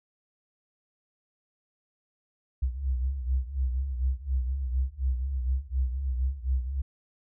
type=tone cluster; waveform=sine; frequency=62.1 / 64.9 / 69 Hz; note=B1 / C2 / C#2; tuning=+10 / -13 / -7 cents; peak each=-32 / -28 / -33 dBFS; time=2.62-6.82 s; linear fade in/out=10 ms; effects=none